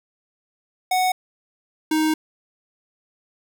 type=tone pair in turn; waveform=square; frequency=740 / 312.3 Hz; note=F#5 / D#4; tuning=0 / +7 cents; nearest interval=octave + minor third; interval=1493 cents; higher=first; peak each=-18 / -18 dBFS; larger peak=neither; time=0.91-1.12 / 1.91-2.14 s; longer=second; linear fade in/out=5 ms; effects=none